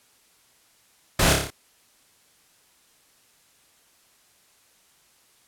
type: noise with echo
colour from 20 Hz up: pink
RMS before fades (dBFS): -20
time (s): 1.19-1.33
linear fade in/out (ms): 5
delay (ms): 29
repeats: 6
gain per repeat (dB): -3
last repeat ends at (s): 1.504
effects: white hiss -60 dBFS RMS until 5.47 s + low-pass 12000 Hz 12 dB/octave